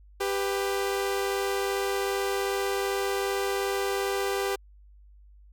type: tone pair together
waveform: sawtooth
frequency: 394.8 / 497.4 Hz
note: G4 / B4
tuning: +12 / +12 cents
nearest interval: major third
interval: 400 cents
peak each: -23 / -29 dBFS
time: 0.2-4.56 s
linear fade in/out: 10 ms
effects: added 50 Hz sine -50 dBFS peak until 5.52 s